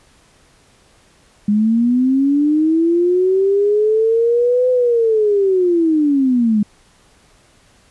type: linear two-way sweep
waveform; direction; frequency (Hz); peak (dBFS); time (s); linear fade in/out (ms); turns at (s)
sine; up then down; 203.8 to 508 to 203.8; -11; 1.48-6.63; 5; 4.7
effects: pink hiss -52 dBFS RMS until 7.9 s + resampled to 24000 Hz